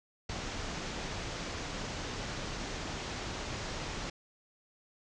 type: low-pass noise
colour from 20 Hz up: pink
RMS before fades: -39 dBFS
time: 0.29-4.1 s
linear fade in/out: 5 ms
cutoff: 7000 Hz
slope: 48 dB/octave
effects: none